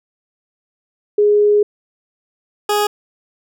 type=tone pair in turn; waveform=sine / 20% pulse; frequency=415.3 / 415.3 Hz; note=G#4 / G#4; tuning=0 / 0 cents; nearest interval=unison; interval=0 cents; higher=neither; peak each=-9 dBFS; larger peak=neither; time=1.18-1.63 / 2.69-2.87 s; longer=first; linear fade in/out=5 ms; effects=none